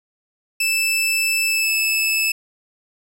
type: tone with pitch glide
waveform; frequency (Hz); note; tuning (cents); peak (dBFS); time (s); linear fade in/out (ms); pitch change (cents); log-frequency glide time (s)
sawtooth; 2637 to 2619; E7 to E7; 0 to -12; -14; 0.6-2.32; 5; -12; 1.45-1.69
effects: none